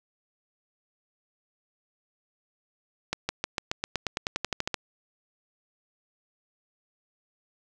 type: accelerating click train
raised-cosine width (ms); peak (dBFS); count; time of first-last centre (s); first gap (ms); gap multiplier
0.2; -10; 16; 3.13-4.743; 160; 0.94
effects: none